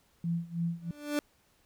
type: tone with tremolo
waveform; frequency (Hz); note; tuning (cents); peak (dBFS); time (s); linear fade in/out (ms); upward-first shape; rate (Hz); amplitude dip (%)
sine; 169.1; E3; +44; -27; 0.24-0.91; 2; sine; 3.1; 90
type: tone with exponential growth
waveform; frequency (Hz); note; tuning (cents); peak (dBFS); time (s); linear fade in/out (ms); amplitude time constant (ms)
30% pulse; 293.7; D4; 0; -23; 0.82-1.19; 0; 80
effects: pink hiss -68 dBFS RMS until 1.65 s